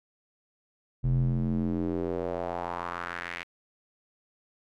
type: tone with band-pass filter sweep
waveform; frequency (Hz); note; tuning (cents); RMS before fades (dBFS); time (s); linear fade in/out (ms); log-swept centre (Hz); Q
square; 43.34; F1; -12; -30; 1.03-3.44; 20; 110 to 2300; 2.6
effects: none